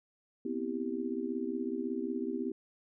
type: chord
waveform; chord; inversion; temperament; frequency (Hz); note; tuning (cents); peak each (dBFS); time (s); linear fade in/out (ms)
sine; C major seventh; third; just; 245.3 / 261.6 / 327 / 392.4; B3 / C4 / E4 / G4; -12 / 0 / -14 / +2; -38 / -38 / -38 / -38; 0.45-2.52; 5
effects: none